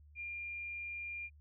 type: tone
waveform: sine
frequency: 2400 Hz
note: D7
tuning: 37 cents sharp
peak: -40 dBFS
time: 0.15-1.3 s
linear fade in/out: 50 ms
effects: added 74 Hz sine -57 dBFS peak until 1.4 s